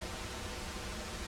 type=noise with comb filter; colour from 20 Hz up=pink; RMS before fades=-41 dBFS; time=0.01-1.27 s; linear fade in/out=10 ms; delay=7.2 ms; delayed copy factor=-0.75; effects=low-pass 8000 Hz 12 dB/octave